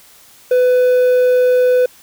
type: tone with quantisation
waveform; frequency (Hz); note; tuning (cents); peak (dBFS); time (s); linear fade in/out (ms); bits
triangle; 500; B4; +21; -7; 0.51-1.86; 5; 6
effects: white hiss -45 dBFS RMS until 2.02 s